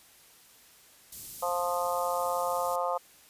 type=band-stop noise; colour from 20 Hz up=white; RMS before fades=-42 dBFS; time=1.12-2.76 s; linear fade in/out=5 ms; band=250 to 5700 Hz; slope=12 dB/octave
type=harmonic tone; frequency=175.9 Hz; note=F3; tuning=13 cents sharp; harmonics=3 / 4 / 5 / 6 / 7; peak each=-32 / -33 / -34 / -35 / -35 dBFS; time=1.42-2.98 s; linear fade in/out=10 ms
effects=white hiss -57 dBFS RMS until 3.29 s + resampled to 32000 Hz